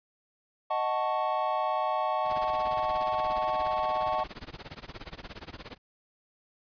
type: chord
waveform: triangle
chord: D# half-diminished seventh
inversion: none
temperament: equal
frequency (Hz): 622.3 / 740 / 880 / 1108.7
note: D#5 / F#5 / A5 / C#6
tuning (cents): 0 / 0 / 0 / 0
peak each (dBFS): -30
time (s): 0.7-4.24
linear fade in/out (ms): 10
type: noise with tremolo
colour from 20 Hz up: pink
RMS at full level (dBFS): -40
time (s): 2.24-5.78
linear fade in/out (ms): 50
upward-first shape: sine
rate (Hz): 17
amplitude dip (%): 95
effects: resampled to 11025 Hz